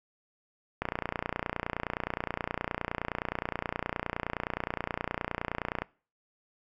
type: click train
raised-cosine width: 0.5 ms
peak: -15 dBFS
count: 149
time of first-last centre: 0.82-5.82 s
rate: 29.6 Hz
effects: noise-tail reverb RT60 0.4 s tail -22 dB re dry

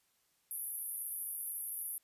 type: band-pass noise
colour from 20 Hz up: white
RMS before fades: -41 dBFS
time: 0.51-1.98 s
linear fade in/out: 0 ms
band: 10000 to 13000 Hz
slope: 96 dB/octave
effects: white hiss -75 dBFS RMS until 2.03 s + resampled to 32000 Hz

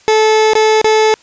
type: tone with dropouts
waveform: 30% pulse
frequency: 435 Hz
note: A4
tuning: 20 cents flat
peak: -5 dBFS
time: 0.08-1.14 s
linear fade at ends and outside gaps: 0 ms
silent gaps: 0.534-0.553 / 0.815-0.844 s
effects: white hiss -46 dBFS RMS until 1.22 s + resampled to 16000 Hz

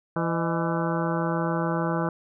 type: harmonic tone with a mistuned harmonic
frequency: 167.1 Hz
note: E3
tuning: 24 cents sharp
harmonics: 1 / 2 / 3 / 4 / 5 / 6 / 7 / 8 / 9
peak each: -27 / -30 / -32 / -33 / -34 / -35 / -35 / -36 / -37 dBFS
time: 0.16-2.09 s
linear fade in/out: 2 ms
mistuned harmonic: 4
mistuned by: -120 cents
effects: none

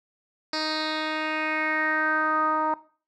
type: tone with low-pass filter sweep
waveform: 10% pulse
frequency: 311.1 Hz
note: D#4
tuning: in tune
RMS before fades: -26 dBFS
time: 0.53-2.74 s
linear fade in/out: 2 ms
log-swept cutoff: 4900 to 1000 Hz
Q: 4.7
effects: noise-tail reverb RT60 0.4 s tail -18 dB re dry

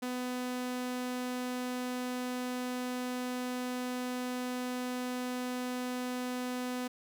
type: tone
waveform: sawtooth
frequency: 250 Hz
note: B3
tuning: 21 cents sharp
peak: -30 dBFS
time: 0.02-6.88 s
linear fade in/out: 10 ms
effects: none

